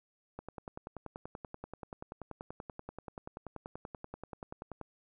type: click train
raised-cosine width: 1 ms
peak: -28 dBFS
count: 47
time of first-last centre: 0.39-4.813 s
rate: 10.4 Hz
effects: none